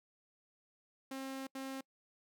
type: tone bursts at uneven times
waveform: sawtooth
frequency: 267.4 Hz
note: C4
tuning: 38 cents sharp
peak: -37 dBFS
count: 2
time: 1.11-1.47 / 1.55-1.81 s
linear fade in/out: 5 ms
effects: noise-tail reverb RT60 0.1 s tail -25 dB re dry